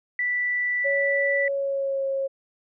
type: tone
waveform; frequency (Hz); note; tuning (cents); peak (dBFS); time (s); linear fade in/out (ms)
sine; 1970; B6; -5; -22; 0.19-1.48; 2
type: tone with pitch glide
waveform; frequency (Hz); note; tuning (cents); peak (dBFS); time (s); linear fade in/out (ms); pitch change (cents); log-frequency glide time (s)
sine; 559 to 542.8; C#5 to C#5; +14 to -36; -23; 0.84-2.28; 20; -50; 1.39-2.05
effects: none